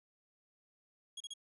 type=tone bursts; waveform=sawtooth; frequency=3302 Hz; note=G#7; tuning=11 cents flat; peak=-39 dBFS; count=3; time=1.17-1.338 s; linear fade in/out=5 ms; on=34 ms; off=33 ms; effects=resampled to 24000 Hz